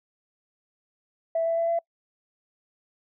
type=tone with pitch steps; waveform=sine; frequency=659.3 / 664.3 / 669.3 / 674.3 Hz; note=E5 / E5 / E5 / E5; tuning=0 / +13 / +26 / +39 cents; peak=-21 dBFS; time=1.35-1.79 s; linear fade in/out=5 ms; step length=110 ms; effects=noise-tail reverb RT60 0.1 s tail -25 dB re dry + tanh soft clip ceiling -17 dBFS